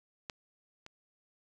clicks, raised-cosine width 0.2 ms, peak -21 / -30 dBFS, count 2, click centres 0.298 / 0.864 s, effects none

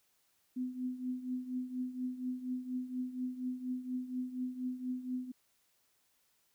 sine tone with tremolo, 252.9 Hz, B3, 41 cents sharp, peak -32 dBFS, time 0.56-5.32 s, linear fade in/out 10 ms, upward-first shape triangle, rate 4.2 Hz, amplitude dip 80%, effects white hiss -74 dBFS RMS until 6.54 s

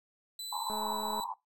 sawtooth tone with pitch glide, 3997 to 3951 Hz, B7 to B7, +20 to 0 cents, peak -36 dBFS, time 0.39-1.24 s, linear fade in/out 2 ms, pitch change -20 cents, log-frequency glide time 0.65-0.84 s
pink band-pass noise, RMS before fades -37 dBFS, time 0.52-1.34 s, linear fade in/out 5 ms, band 860 to 1000 Hz, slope 96 dB/octave
click train, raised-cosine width 1 ms, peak -29 dBFS, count 108, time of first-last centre 0.7-1.2 s, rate 214 Hz
effects noise-tail reverb RT60 0.2 s tail -20 dB re dry

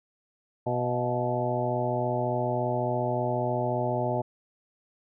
harmonic tone with a mistuned harmonic, 123.47 Hz, B2, in tune, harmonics 1 / 2 / 3 / 4 / 5 / 6 / 7, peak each -31 / -35 / -33 / -36 / -30 / -34 / -33 dBFS, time 0.66-4.22 s, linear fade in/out 10 ms, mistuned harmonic 6, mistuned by -69 cents, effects none

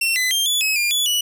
sawtooth tone with pitch steps, 2711 / 2014 / 3185 / 3441 / 2562 / 2400 / 3428 / 2944 Hz, E7 / B6 / G7 / A7 / E7 / D7 / A7 / F#7, +48 / +33 / +27 / -39 / -50 / +37 / -46 / -9 cents, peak -14 dBFS, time 0.01-1.21 s, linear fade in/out 5 ms, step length 150 ms, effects none

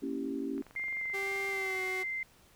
sine chord, A# diminished seventh, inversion none, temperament equal, 233.1 / 277.2 / 329.6 / 392 Hz, A#3 / C#4 / E4 / G4, 0 / 0 / 0 / 0 cents, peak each -41 / -35 / -41 / -40 dBFS, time 0.02-0.62 s, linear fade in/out 10 ms
click train, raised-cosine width 0.5 ms, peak -37 dBFS, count 31, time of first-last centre 0.58-1.879 s, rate 23.1 Hz
sine tone with vibrato, 2093 Hz, C7, in tune, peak -33 dBFS, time 0.76-2.23 s, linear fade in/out 2 ms, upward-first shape square, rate 2 Hz, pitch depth 9 cents each way
sawtooth tone with pitch glide, 392 to 373.9 Hz, G4 to F#4, 0 to +18 cents, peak -33 dBFS, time 1.13-2.04 s, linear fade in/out 20 ms, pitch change -82 cents, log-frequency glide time 1.51-1.81 s
effects pink hiss -62 dBFS RMS until 2.55 s

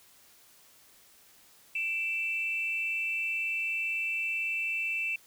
sine tone pair together, 2343 / 2661 Hz, D7 / E7, -5 / +16 cents, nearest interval major second, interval 221 cents, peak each -35 / -29 dBFS, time 1.75-5.16 s, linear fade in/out 5 ms, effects tanh soft clip ceiling -22 dBFS + white hiss -59 dBFS RMS until 5.26 s

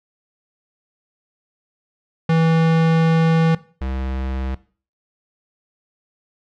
square tone pair in turn, 163 / 65.51 Hz, E3 / C2, -19 / +3 cents, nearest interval octave + major third, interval 1578 cents, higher first, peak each -14 / -23 dBFS, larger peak first, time 2.29-3.55 / 3.81-4.55 s, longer first, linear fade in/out 5 ms, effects noise-tail reverb RT60 0.4 s tail -18 dB re dry + low-pass 3000 Hz 12 dB/octave

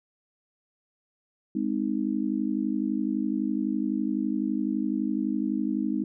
sine chord, Ab major, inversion none, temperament just, 207.7 / 259.6 / 311.5 Hz, Ab3 / C4 / Eb4, 0 / -13 / +2 cents, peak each -29 dBFS, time 1.55-6.04 s, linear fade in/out 5 ms, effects none

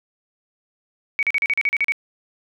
sine tone bursts, 2254 Hz, C#7, 28 cents sharp, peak -16 dBFS, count 10, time 1.19-1.921 s, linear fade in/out 0 ms, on 38 ms, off 39 ms, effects none

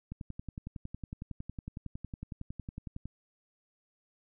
click train, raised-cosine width 5 ms, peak -27 dBFS, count 33, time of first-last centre 0.12-3.056 s, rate 10.9 Hz, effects none

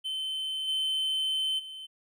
triangle tone with level steps, 3073 Hz, G7, 35 cents flat, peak -29 / -25 / -38 dBFS, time 0.04-1.87 s, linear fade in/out 20 ms, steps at 0.67 / 1.58 s, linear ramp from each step 20 ms, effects none

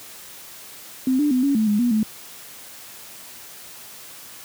sine tone with pitch steps, 259.4 / 294.8 / 253 / 280.4 / 218.1 / 207.8 / 242.1 / 216.6 Hz, C4 / D4 / B3 / C#4 / A3 / G#3 / B3 / A3, -15 / +7 / +42 / +20 / -15 / +1 / -34 / -27 cents, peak -16 dBFS, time 1.07-2.03 s, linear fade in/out 2 ms, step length 120 ms, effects white hiss -41 dBFS RMS until 4.44 s + high-pass 80 Hz 12 dB/octave

